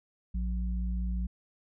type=tone pair together; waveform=sine; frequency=57.52 / 182.6 Hz; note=A#1 / F#3; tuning=-22 / -23 cents; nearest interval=octave + minor sixth; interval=1999 cents; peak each=-29 / -37 dBFS; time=0.34-1.27 s; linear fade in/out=10 ms; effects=none